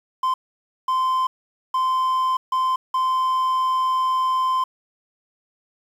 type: tone bursts at uneven times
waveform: triangle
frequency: 1036 Hz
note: C6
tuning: 17 cents flat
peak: -16 dBFS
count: 5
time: 0.23-0.34 / 0.88-1.27 / 1.74-2.37 / 2.52-2.76 / 2.94-4.64 s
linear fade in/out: 5 ms
effects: 8-bit